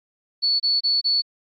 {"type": "tone bursts", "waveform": "sine", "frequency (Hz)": 4435, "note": "C#8", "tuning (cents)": 0, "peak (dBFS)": -17, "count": 4, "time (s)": [0.42, 1.221], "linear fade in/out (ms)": 20, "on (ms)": 180, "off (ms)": 27, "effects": ["AAC 48 kbps"]}